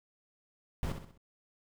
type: noise with echo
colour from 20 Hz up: brown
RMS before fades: -33 dBFS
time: 0.83-0.92 s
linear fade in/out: 0 ms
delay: 64 ms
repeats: 4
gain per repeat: -7 dB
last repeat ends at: 1.176 s
effects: none